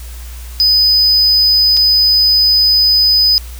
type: tone with dropouts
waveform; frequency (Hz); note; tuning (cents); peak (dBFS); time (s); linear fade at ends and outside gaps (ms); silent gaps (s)
triangle; 5000; D#8; +8; -6; 0.6-3.38; 0; 1.768-1.772
effects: added 60 Hz sine -26 dBFS peak until 3.59 s + white hiss -37 dBFS RMS until 3.59 s